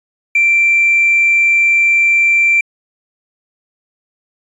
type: tone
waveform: triangle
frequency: 2352 Hz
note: D7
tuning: 2 cents sharp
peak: -5 dBFS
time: 0.35-2.61 s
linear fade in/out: 5 ms
effects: tanh soft clip ceiling -5 dBFS + resampled to 24000 Hz